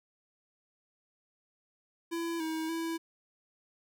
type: tone with pitch steps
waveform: square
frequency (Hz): 335.3 / 319.3 / 329.5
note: E4 / D#4 / E4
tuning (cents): +30 / +45 / -1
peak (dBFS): -33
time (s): 2.11-2.98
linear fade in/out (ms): 20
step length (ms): 290
effects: none